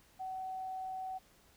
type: tone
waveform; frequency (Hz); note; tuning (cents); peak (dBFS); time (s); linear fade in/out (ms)
sine; 754; F#5; +32; -38; 0.19-1.19; 20
effects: pink hiss -65 dBFS RMS until 1.56 s